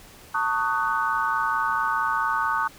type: chord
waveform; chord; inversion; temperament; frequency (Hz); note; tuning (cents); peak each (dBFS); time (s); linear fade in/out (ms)
sine; D# half-diminished seventh; second; just; 896 / 1120.1 / 1244.5 / 1493.4; A5 / C#6 / D#6 / F#6; +31 / +18 / 0 / +16; -27; 0.34-2.68; 10
effects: pink hiss -48 dBFS RMS until 2.78 s